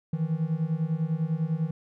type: beating tone pair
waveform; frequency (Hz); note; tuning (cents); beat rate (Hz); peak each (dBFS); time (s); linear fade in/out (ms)
triangle; 155.56 / 165.56; D#3 / E3; 0 / +8; 10; -26; 0.13-1.71; 5
effects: none